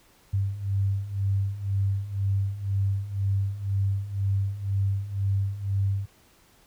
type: beating tone pair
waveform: sine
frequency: 97.1 / 99.1 Hz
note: G2 / G2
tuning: -16 / +19 cents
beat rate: 2 Hz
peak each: -29 / -25 dBFS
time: 0.33-6.06 s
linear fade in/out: 10 ms
effects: pink hiss -59 dBFS RMS until 6.66 s